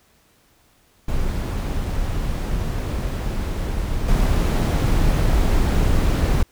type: noise with level steps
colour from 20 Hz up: brown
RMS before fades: -23 / -17 dBFS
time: 1.08-6.43 s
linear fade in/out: 5 ms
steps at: 4.08 s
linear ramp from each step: 5 ms
effects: pink hiss -58 dBFS RMS until 6.51 s